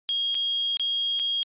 sine tone with dropouts, 3261 Hz, G#7, 32 cents flat, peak -21 dBFS, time 0.09-1.43 s, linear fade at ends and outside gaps 0 ms, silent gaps 0.345-0.351 / 0.77-0.797 / 1.192-1.197 s, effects tanh soft clip ceiling -21 dBFS + resampled to 8000 Hz

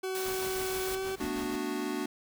40% pulse tone with pitch glide, 376.9 to 382.8 Hz, F#4 to G4, +32 to -41 cents, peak -31 dBFS, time 0.03-1.16 s, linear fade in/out 10 ms, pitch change +27 cents, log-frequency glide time 0.84-1.05 s
white high-pass noise, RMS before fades -39 dBFS, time 0.15-0.95 s, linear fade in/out 0 ms, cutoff 140 Hz, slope 12 dB/octave
pink noise with tremolo, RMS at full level -42 dBFS, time 0.25-1.56 s, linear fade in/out 5 ms, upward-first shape triangle, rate 6.3 Hz, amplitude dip 75%
square chord, B minor seventh, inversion third, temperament equal, 220 / 246.9 / 293.7 / 370 Hz, A3 / B3 / D4 / F#4, 0 / 0 / 0 / 0 cents, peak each -41 / -39 / -36 / -37 dBFS, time 1.2-2.06 s, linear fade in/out 5 ms
effects none

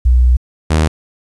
sine / sawtooth tone pair in turn, 61.74 / 78.49 Hz, B1 / D#2, 0 / +16 cents, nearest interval major third, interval 416 cents, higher second, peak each -6 dBFS, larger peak neither, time 0.05-0.37 / 0.7-0.88 s, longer first, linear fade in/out 10 ms, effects resampled to 24000 Hz + 8-bit

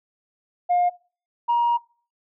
sine tone pair in turn, 710 / 947.7 Hz, F5 / A#5, +28 / +28 cents, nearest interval perfect fourth, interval 500 cents, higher second, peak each -15 dBFS, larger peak neither, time 0.69-0.9 / 1.48-1.78 s, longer second, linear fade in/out 20 ms, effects noise-tail reverb RT60 0.4 s tail -22 dB re dry + tanh soft clip ceiling -14 dBFS

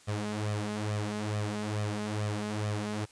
sawtooth tone with flanger, 105.2 Hz, G#2, 23 cents sharp, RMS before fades -33 dBFS, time 0.07-3.06 s, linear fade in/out 20 ms, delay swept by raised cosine 1.6 to 4.8 ms, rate 2.3 Hz, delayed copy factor +0.65, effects white hiss -58 dBFS RMS until 3.11 s + resampled to 22050 Hz

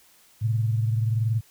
sine tone pair together, 110.5 / 131.41 Hz, A2 / C3, +8 / +8 cents, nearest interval minor third, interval 300 cents, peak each -21 / -30 dBFS, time 0.41-1.41 s, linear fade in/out 20 ms, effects white hiss -57 dBFS RMS until 1.5 s

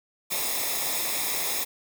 white noise with comb filter, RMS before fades -28 dBFS, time 0.3-1.65 s, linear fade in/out 20 ms, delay 0.67 ms, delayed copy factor -0.7, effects none

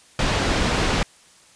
pink low-pass noise, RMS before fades -21 dBFS, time 0.19-1.03 s, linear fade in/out 2 ms, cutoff 4900 Hz, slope 12 dB/octave, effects white hiss -52 dBFS RMS until 1.55 s + resampled to 22050 Hz

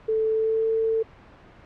sine tone with pitch glide, 440 to 446.7 Hz, A4 to A4, 0 to +26 cents, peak -20 dBFS, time 0.08-1.03 s, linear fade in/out 10 ms, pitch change +26 cents, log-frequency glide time 0.33-0.68 s, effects pink hiss -49 dBFS RMS until 1.65 s + low-pass 2000 Hz 12 dB/octave

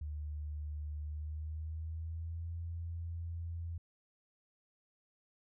sine tone with pitch glide, 75 to 84.18 Hz, D2 to E2, +37 to +37 cents, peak -38 dBFS, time 0.01-3.78 s, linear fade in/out 5 ms, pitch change +200 cents, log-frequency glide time 1.02-2.52 s, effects none

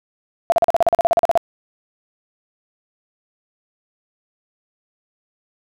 sine tone bursts, 678 Hz, E5, 49 cents sharp, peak -10 dBFS, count 15, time 0.5-1.375 s, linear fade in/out 0 ms, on 21 ms, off 40 ms, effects none

